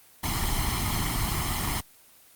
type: noise with comb filter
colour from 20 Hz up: pink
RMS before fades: -27 dBFS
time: 0.23-1.81 s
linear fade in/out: 10 ms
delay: 0.96 ms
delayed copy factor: +1
effects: white hiss -55 dBFS RMS until 2.35 s + Opus 24 kbps